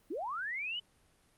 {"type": "linear sweep", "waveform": "sine", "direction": "up", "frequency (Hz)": [263.6, 3043], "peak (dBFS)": -35, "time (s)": [0.1, 0.8], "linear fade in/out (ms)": 10, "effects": ["pink hiss -68 dBFS RMS until 1.37 s", "Opus 32 kbps"]}